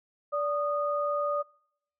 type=tone pair together; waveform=sine; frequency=581.8 / 1232 Hz; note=D5 / D#6; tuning=-16 / -17 cents; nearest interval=octave + minor second; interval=1299 cents; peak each=-28 / -30 dBFS; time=0.32-1.43 s; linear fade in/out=20 ms; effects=noise-tail reverb RT60 0.7 s tail -25 dB re dry